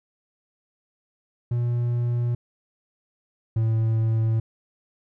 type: tone pair in turn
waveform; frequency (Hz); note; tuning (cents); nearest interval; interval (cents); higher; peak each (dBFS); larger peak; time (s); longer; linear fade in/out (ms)
triangle; 120 / 111.94; B2 / A2; -49 / +30; minor second; 121; first; -19 / -17; second; 1.51-2.35 / 3.56-4.4; neither; 5
effects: none